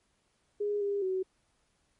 sine tone with pitch steps, 412.5 / 403.1 / 375.6 Hz, G#4 / G4 / F#4, -12 / +48 / +26 cents, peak -28 dBFS, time 0.6-1.23 s, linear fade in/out 10 ms, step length 210 ms, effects pink hiss -73 dBFS RMS until 1.99 s + MP3 48 kbps

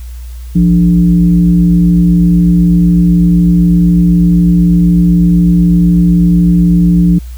sine tone with frequency modulation, 174 Hz, F3, 6 cents flat, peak -4 dBFS, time 0.55-7.19 s, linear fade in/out 10 ms, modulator 122 Hz, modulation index 0.57, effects added 60 Hz sine -22 dBFS peak until 7.37 s + white hiss -42 dBFS RMS until 7.37 s

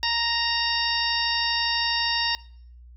harmonic tone with a mistuned harmonic, 932.3 Hz, A#5, in tune, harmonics 1 / 2 / 3 / 4 / 5 / 6, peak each -29 / -29 / -29 / -29 / -29 / -29 dBFS, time 0.03-2.35 s, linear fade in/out 0 ms, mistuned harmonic 6, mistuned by -57 cents, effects noise-tail reverb RT60 0.6 s tail -22 dB re dry + added 60 Hz sine -44 dBFS peak until 2.96 s

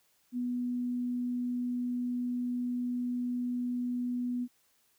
sine tone, 245.7 Hz, B3, 9 cents flat, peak -30 dBFS, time 0.32-4.48 s, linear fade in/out 50 ms, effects white hiss -70 dBFS RMS until 4.98 s

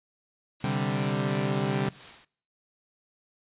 white noise with tremolo, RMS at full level -44 dBFS, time 0.6-2.25 s, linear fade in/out 5 ms, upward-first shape sine, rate 2.9 Hz, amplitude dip 65%
sawtooth chord, C suspended second, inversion none, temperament equal, 130.81 / 146.83 / 196 Hz, C3 / D3 / G3, 0 / 0 / 0 cents, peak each -26 dBFS, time 0.64-1.89 s, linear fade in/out 2 ms
effects noise-tail reverb RT60 0.6 s tail -23 dB re dry + resampled to 8000 Hz

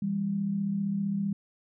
sine tone pair together, 164.57 / 199.9 Hz, E3 / G3, -3 / +34 cents, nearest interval minor third, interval 337 cents, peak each -35 / -27 dBFS, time 0.02-1.33 s, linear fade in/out 5 ms, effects none

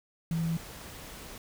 sine tone in noise, 164.81 Hz, E3, in tune, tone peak -27 dBFS, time 0.31-0.57 s, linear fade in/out 2 ms, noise pink, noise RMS -45 dBFS, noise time 0.31-1.38 s, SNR +15 dB, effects none

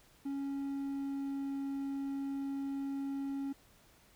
triangle tone with pitch glide, 277.2 to 275.6 Hz, C#4 to C#4, 0 to -10 cents, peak -33 dBFS, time 0.25-3.53 s, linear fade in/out 10 ms, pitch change -10 cents, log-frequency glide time 0.54-1.62 s, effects pink hiss -64 dBFS RMS until 4.15 s

